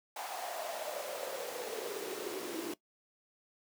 pink noise with high-pass filter sweep, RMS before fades -40 dBFS, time 0.16-2.74 s, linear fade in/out 5 ms, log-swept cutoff 780 to 320 Hz, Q 6.3, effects noise-tail reverb RT60 0.1 s tail -19 dB re dry

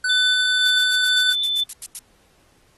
square tone, 1500 Hz, F#6, 23 cents sharp, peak -20 dBFS, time 0.04-1.33 s, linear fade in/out 5 ms
sine tone with tremolo, 3520 Hz, A7, in tune, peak -17 dBFS, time 0.09-1.64 s, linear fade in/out 10 ms, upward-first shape square, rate 2 Hz, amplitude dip 25%
violet noise bursts, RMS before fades -27 dBFS, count 11, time 0.66-1.989 s, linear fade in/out 0 ms, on 39 ms, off 90 ms
effects pink hiss -59 dBFS RMS until 2.77 s + AAC 32 kbps

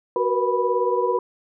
sine tone cluster, 372.4 / 473.2 / 491.3 / 985 Hz, F#4 / A#4 / B4 / B5, +11 / +26 / -9 / -5 cents, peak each -24 dBFS, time 0.16-1.19 s, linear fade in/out 2 ms, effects none

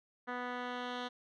10% pulse tone with low-pass filter sweep, 246.9 Hz, B3, in tune, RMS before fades -40 dBFS, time 0.27-1.09 s, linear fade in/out 20 ms, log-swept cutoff 1900 to 3500 Hz, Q 2, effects none

